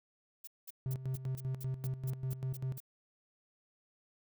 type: noise bursts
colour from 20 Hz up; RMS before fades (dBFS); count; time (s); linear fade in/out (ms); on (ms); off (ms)
violet; -47; 11; 0.44-2.803; 5; 33; 200
type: tone with tremolo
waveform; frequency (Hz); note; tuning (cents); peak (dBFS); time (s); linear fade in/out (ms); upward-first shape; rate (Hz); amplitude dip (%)
triangle; 130.81; C3; 0; -31; 0.86-2.78; 0; square; 5.1; 70
effects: none